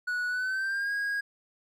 triangle tone with pitch glide, 1469 to 1639.4 Hz, F#6 to G#6, -13 to -23 cents, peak -26 dBFS, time 0.07-1.21 s, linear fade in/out 10 ms, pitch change +190 cents, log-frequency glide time 0.28-0.92 s, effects none

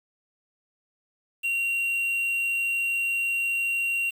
triangle tone with quantisation, 2753 Hz, F7, 25 cents flat, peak -22 dBFS, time 1.43-4.11 s, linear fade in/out 20 ms, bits 7, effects none

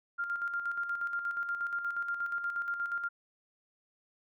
sine tone with tremolo, 1396.9 Hz, F6, in tune, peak -30 dBFS, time 0.18-3.09 s, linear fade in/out 20 ms, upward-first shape square, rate 8.4 Hz, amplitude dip 50%, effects none

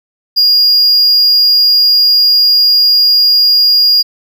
triangle tone, 4844 Hz, D#8, 47 cents flat, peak -4 dBFS, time 0.36-4.03 s, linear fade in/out 20 ms, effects none

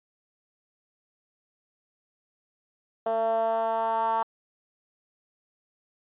10% pulse tone with band-pass filter sweep, 225.2 Hz, A3, 40 cents sharp, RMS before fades -26 dBFS, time 3.06-4.23 s, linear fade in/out 5 ms, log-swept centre 610 to 940 Hz, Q 4.4, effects resampled to 8000 Hz

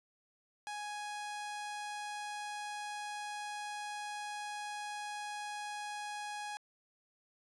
sawtooth tone, 832 Hz, G#5, 3 cents sharp, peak -36 dBFS, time 0.67-6.57 s, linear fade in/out 0 ms, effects resampled to 24000 Hz

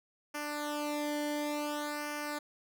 sawtooth tone with flanger, 295.6 Hz, D4, 11 cents sharp, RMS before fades -36 dBFS, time 0.34-2.39 s, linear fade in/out 10 ms, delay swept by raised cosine 0.26 to 0.78 ms, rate 0.56 Hz, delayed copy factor -0.85, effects none

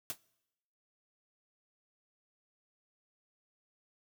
white noise with exponential decay, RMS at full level -33 dBFS, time 0.1-0.18 s, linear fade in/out 0 ms, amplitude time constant 16 ms, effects noise-tail reverb RT60 0.9 s tail -23 dB re dry

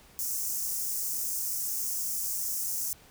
white high-pass noise, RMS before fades -32 dBFS, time 0.19-2.93 s, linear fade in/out 0 ms, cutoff 5500 Hz, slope 48 dB/octave, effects pink hiss -56 dBFS RMS until 3.1 s

